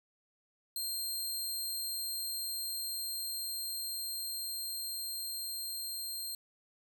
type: tone with level ramp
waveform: 15% pulse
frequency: 4186 Hz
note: C8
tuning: in tune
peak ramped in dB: -28 to -31 dBFS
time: 0.76-6.35 s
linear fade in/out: 2 ms
effects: none